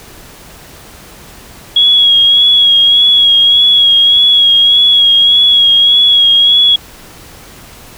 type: tone with vibrato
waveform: sine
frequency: 3322 Hz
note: G#7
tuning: in tune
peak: -4 dBFS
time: 1.76-6.76 s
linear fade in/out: 5 ms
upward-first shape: sine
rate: 1.7 Hz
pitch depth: 32 cents each way
effects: pink hiss -35 dBFS RMS until 7.97 s